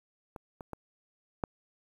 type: clicks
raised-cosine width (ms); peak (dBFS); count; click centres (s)
1; -28 / -28 / -24 / -16; 4; 0.362 / 0.608 / 0.733 / 1.438
effects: 9-bit

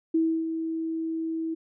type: tone with ADSR envelope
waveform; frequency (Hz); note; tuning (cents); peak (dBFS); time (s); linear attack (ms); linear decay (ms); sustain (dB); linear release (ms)
sine; 324.5; E4; -27; -19; 0.14-1.55; 8; 300; -8; 16
effects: none

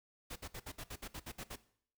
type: noise bursts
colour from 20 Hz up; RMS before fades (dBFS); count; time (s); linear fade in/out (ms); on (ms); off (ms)
pink; -45; 11; 0.3-1.56; 10; 60; 60
effects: noise-tail reverb RT60 0.6 s tail -17 dB re dry

